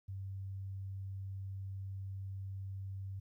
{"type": "tone", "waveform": "sine", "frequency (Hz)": 96.8, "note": "G2", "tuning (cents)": -21, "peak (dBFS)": -40, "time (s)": [0.08, 3.2], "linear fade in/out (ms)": 10, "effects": ["13-bit"]}